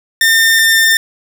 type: tone pair in turn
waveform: sawtooth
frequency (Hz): 1809 / 1801.9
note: A6 / A6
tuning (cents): +48 / +41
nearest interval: unison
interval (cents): 7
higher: first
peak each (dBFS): -4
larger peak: neither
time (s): 0.21-0.59 / 0.59-0.97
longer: neither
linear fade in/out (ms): 2
effects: none